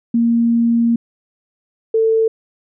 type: tone pair in turn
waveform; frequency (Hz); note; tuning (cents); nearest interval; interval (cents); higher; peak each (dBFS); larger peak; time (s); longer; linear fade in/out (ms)
sine; 233.1 / 446.2; A#3 / A4; 0 / +24; major seventh; 1124; second; -11; neither; 0.14-0.96 / 1.94-2.28; first; 5
effects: none